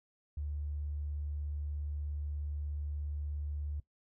triangle tone, 73.6 Hz, D2, 4 cents sharp, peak -31 dBFS, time 0.37-3.8 s, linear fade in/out 5 ms, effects noise-tail reverb RT60 0.1 s tail -20 dB re dry + tanh soft clip ceiling -33 dBFS

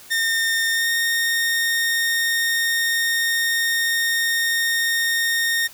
sawtooth tone with pitch glide, 1823 to 1843.1 Hz, A#6 to A#6, -39 to -20 cents, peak -15 dBFS, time 0.1-5.68 s, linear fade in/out 20 ms, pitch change +19 cents, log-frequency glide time 0.72-0.88 s, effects white hiss -44 dBFS RMS until 5.73 s

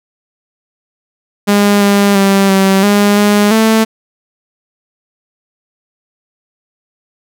sawtooth tone with pitch steps, 203.7 / 201.4 / 196.2 / 192.9 / 204.3 / 206.3 / 221.5 Hz, G#3 / G3 / G3 / G3 / G#3 / G#3 / A3, -33 / +47 / +2 / -28 / -28 / -11 / +12 cents, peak -3 dBFS, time 1.47-3.85 s, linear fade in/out 20 ms, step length 340 ms, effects none

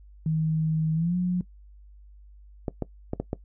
sine tone with pitch glide, 158.2 to 179.64 Hz, D#3 to F3, +29 to +49 cents, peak -22 dBFS, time 0.26-1.41 s, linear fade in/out 2 ms, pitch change +220 cents, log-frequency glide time 0.94-1.16 s
clicks, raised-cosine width 2 ms, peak -14 dBFS, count 5, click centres 2.682 / 2.823 / 3.134 / 3.2 / 3.331 s
effects noise-tail reverb RT60 0.1 s tail -19 dB re dry + added 50 Hz sine -47 dBFS peak until 3.44 s

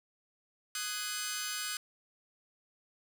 10% pulse chord, Ab dominant seventh, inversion second, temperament just, 1245.9 / 1495.1 / 1661.2 / 2077 Hz, Eb6 / Gb6 / Ab6 / C7, +2 / +18 / 0 / -13 cents, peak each -33 / -30 / -35 / -35 dBFS, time 0.75-1.77 s, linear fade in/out 2 ms, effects 10-bit

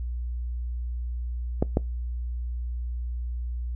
clicks, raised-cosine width 2 ms, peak -8 dBFS, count 2, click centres 1.625 / 1.771 s, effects noise-tail reverb RT60 0.2 s tail -23 dB re dry + added 60 Hz sine -28 dBFS peak until 3.75 s

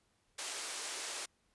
white band-pass noise, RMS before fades -42 dBFS, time 0.38-1.26 s, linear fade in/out 10 ms, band 340 to 9500 Hz, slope 24 dB/octave, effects pink hiss -75 dBFS RMS until 1.54 s + resampled to 24000 Hz

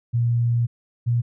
sine tone pair in turn, 118.5 / 119.17 Hz, A#2 / A#2, +29 / +39 cents, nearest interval unison, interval 10 cents, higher second, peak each -17 dBFS, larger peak neither, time 0.13-0.67 / 1.06-1.22 s, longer first, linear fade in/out 20 ms, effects none

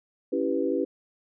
sine chord, C# half-diminished seventh, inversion none, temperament equal, 277.2 / 329.6 / 392 / 493.9 Hz, C#4 / E4 / G4 / B4, 0 / 0 / 0 / 0 cents, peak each -29 dBFS, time 0.32-0.85 s, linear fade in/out 10 ms, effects none

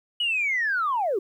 sine linear sweep, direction down, 2960 to 350.1 Hz, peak -21 dBFS, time 0.2-1.19 s, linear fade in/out 5 ms, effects tanh soft clip ceiling -17 dBFS + 10-bit

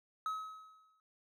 triangle tone with exponential decay, 1280 Hz, D#6, 49 cents sharp, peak -31 dBFS, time 0.26-1 s, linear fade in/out 1 ms, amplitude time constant 160 ms, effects none

